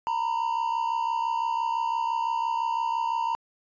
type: tone pair together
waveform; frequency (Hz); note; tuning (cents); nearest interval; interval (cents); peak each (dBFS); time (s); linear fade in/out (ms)
triangle; 918.1 / 984; A#5 / B5; -27 / -7; minor second; 120; -24 / -28; 0.07-3.35; 0
effects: resampled to 16000 Hz